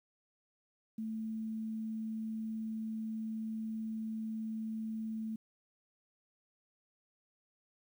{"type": "tone with quantisation", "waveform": "sine", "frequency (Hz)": 220.4, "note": "A3", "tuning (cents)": 3, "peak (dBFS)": -36, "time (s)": [0.98, 5.36], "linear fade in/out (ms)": 5, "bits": 11, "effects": []}